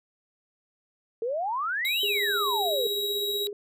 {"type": "exponential two-way sweep", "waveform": "sine", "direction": "up then down", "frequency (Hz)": [439, 3135, 439], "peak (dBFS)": -26, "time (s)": [1.22, 2.87], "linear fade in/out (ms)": 2, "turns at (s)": 2.02}
{"type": "tone", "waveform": "45% pulse", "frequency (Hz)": 3842, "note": "B7", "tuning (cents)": -48, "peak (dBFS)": -28, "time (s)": [1.85, 3.47], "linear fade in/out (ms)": 0}
{"type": "tone with tremolo", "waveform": "sine", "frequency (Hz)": 410, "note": "G#4", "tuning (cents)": -22, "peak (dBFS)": -28, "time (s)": [2.03, 3.53], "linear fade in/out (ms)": 2, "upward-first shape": "triangle", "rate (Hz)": 16, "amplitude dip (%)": 65}
{"effects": []}